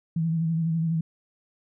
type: tone with vibrato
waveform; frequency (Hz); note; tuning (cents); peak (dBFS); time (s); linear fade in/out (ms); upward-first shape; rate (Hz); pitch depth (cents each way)
sine; 163.5; E3; -14; -22; 0.16-1.01; 5; sine; 12; 41
effects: none